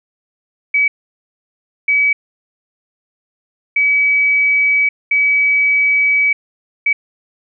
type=tone bursts at uneven times; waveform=sine; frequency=2280 Hz; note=C#7; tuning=48 cents sharp; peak=-10 dBFS; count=5; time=0.74-0.88 / 1.88-2.13 / 3.76-4.89 / 5.11-6.33 / 6.86-6.93 s; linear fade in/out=5 ms; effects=none